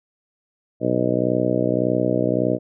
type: harmonic tone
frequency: 61.74 Hz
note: B1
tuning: in tune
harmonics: 2 / 3 / 4 / 5 / 6 / 7 / 8 / 9 / 10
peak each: -27 / -27 / -26 / -24 / -27 / -29 / -25 / -29 / -25 dBFS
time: 0.8-2.59 s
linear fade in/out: 50 ms
effects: none